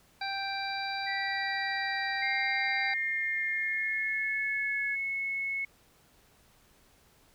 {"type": "harmonic tone", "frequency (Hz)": 785, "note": "G5", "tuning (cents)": 2, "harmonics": [1, 2, 3, 5, 6], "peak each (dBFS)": [-35, -38, -39, -41, -41], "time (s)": [0.21, 2.94], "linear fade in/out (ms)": 5}
{"type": "exponential sweep", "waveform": "sine", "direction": "down", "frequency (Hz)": [1957, 1692], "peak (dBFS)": -33, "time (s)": [1.06, 4.96], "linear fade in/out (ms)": 20}
{"type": "tone with pitch glide", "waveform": "sine", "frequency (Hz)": [2121, 2192], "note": ["C7", "C#7"], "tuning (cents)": [23, -20], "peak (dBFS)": -30, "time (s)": [2.22, 5.65], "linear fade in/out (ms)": 5, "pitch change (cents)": 57, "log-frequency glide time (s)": [3.45, 4.41]}
{"effects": ["pink hiss -63 dBFS RMS until 7.34 s"]}